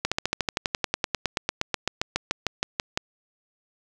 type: slowing click train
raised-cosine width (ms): 0.2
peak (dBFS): -6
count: 27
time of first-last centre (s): 0.05-2.975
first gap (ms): 66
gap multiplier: 1.04
effects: none